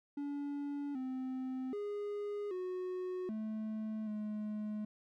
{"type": "tone with pitch steps", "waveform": "triangle", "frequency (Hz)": [286, 259.1, 411.7, 366.8, 217.3, 212], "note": ["D4", "C4", "G#4", "F#4", "A3", "G#3"], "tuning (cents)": [-46, -17, -15, -15, -21, 36], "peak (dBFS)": -35, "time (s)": [0.17, 4.85], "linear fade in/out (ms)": 5, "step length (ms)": 780, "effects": []}